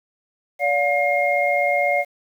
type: tone cluster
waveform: sine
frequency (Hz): 575 / 711 / 2134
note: D5 / F5 / C7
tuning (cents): -37 / +31 / +34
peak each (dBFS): -21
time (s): 0.59-2.05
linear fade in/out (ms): 50
effects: 8-bit